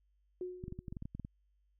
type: tone with exponential decay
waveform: sine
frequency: 363.2 Hz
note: F#4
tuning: 32 cents flat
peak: -35 dBFS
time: 0.41-0.97 s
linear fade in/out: 2 ms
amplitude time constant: 120 ms
type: clicks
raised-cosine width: 5 ms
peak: -30 dBFS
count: 12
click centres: 0.639 / 0.681 / 0.724 / 0.79 / 0.882 / 0.925 / 0.968 / 1.024 / 1.055 / 1.15 / 1.197 / 1.249 s
effects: added 50 Hz sine -70 dBFS peak until 1.79 s